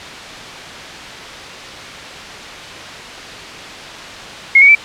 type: tone with pitch steps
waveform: sine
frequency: 2159 / 2240 / 2325 Hz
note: C#7 / C#7 / D7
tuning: -46 / +18 / -18 cents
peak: -3 dBFS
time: 4.55-4.751 s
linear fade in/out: 5 ms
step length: 67 ms
effects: white hiss -29 dBFS RMS until 4.84 s + low-pass 4000 Hz 12 dB/octave